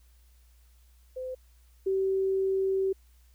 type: tone pair in turn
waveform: sine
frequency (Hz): 513 / 384.3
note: C5 / G4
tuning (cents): -34 / -34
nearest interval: perfect fourth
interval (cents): 500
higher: first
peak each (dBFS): -33 / -24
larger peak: second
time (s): 1.16-1.35 / 1.86-2.93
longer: second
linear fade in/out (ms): 10
effects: added 60 Hz sine -56 dBFS peak until 3.34 s + white hiss -68 dBFS RMS until 3.34 s